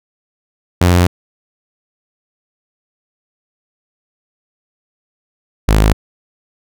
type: tone pair in turn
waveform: sawtooth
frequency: 88.5 / 52.76 Hz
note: F2 / G#1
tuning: +23 / +28 cents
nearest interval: major sixth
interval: 895 cents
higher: first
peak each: -4 dBFS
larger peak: neither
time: 0.81-1.07 / 5.68-5.93 s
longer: first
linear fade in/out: 5 ms
effects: none